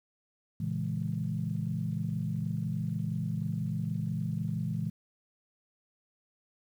sine chord, A# half-diminished seventh, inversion none, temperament equal with one note detuned, 114.47 / 138.59 / 164.81 / 207.7 Hz, A#2 / C#3 / E3 / G#3, -31 / 0 / 0 / 0 cents, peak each -35 / -37 / -33 / -37 dBFS, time 0.6-4.9 s, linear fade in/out 5 ms, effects tanh soft clip ceiling -19 dBFS + 10-bit

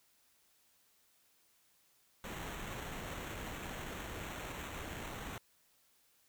pink noise with sample-and-hold, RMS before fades -44 dBFS, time 2.24-5.38 s, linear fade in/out 2 ms, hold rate 4900 Hz, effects white hiss -71 dBFS RMS until 6.28 s

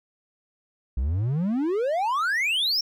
triangle exponential sweep, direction up, 58 to 5610 Hz, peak -20 dBFS, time 0.97-2.81 s, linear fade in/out 5 ms, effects none

